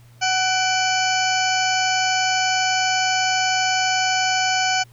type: harmonic tone with a mistuned harmonic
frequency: 748 Hz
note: F#5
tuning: 19 cents sharp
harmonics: 1 / 2 / 3 / 4 / 6 / 7 / 8 / 9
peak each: -21 / -24 / -26 / -27 / -29 / -29 / -30 / -31 dBFS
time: 0.21-4.84 s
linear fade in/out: 20 ms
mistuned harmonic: 3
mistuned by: +67 cents
effects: added 119 Hz sine -46 dBFS peak until 4.92 s + pink hiss -56 dBFS RMS until 4.92 s